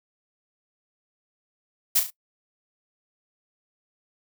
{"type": "noise with echo", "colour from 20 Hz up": "blue", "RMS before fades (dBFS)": -19, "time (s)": [1.95, 2], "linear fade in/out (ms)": 10, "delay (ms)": 35, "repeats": 3, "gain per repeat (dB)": -7, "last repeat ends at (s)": 2.105, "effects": ["noise-tail reverb RT60 0.1 s tail -20 dB re dry"]}